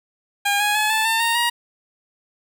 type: tone with pitch steps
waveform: 15% pulse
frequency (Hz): 809 / 830.8 / 853.2 / 876.1 / 899.7 / 923.9 / 948.8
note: G#5 / G#5 / G#5 / A5 / A5 / A#5 / A#5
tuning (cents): -46 / 0 / +46 / -8 / +38 / -16 / +30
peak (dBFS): -11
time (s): 0.45-1.5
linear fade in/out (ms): 10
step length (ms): 150
effects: none